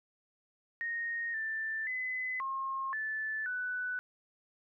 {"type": "tone with pitch steps", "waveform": "sine", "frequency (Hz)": [1859, 1773, 2020, 1073, 1749, 1491], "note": ["A#6", "A6", "B6", "C6", "A6", "F#6"], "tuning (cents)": [-5, 13, 39, 43, -11, 13], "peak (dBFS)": -33, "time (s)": [0.81, 3.99], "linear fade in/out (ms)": 0, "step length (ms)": 530, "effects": []}